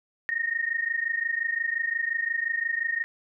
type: tone pair together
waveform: sine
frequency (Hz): 1839 / 1864.7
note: A#6 / A#6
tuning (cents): -24 / 0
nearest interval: unison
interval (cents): 24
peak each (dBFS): -28 / -28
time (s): 0.29-3.04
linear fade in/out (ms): 0
effects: none